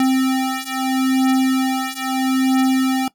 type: beating tone pair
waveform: square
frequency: 261.6 / 262.37 Hz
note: C4 / C4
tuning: 0 / +5 cents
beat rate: 0.77 Hz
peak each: -20 / -19 dBFS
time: 0-3.08 s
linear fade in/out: 2 ms
effects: noise-tail reverb RT60 0.1 s tail -19 dB re dry